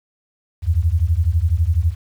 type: beating tone pair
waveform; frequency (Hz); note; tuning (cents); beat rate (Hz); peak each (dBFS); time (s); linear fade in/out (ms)
sine; 77.3 / 89.3; D#2 / F2; -11 / +39; 12; -17; 0.62-1.95; 50
effects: 8-bit